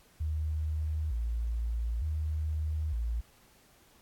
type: tone with vibrato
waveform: sine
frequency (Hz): 66.6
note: C2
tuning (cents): +31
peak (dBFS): -29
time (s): 0.2-3.21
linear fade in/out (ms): 10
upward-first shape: square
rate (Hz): 0.55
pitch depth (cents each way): 260
effects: pink hiss -62 dBFS RMS until 4.01 s + AAC 64 kbps